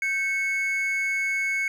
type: tone pair together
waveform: triangle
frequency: 1560 / 2204 Hz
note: G6 / C#7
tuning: -9 / -11 cents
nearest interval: tritone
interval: 598 cents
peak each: -30 / -22 dBFS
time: 0.02-1.68 s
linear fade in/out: 2 ms
effects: none